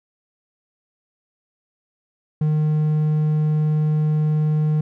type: tone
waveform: triangle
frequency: 153.1 Hz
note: D#3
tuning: 28 cents flat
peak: -14 dBFS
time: 2.41-4.81 s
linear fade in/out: 5 ms
effects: none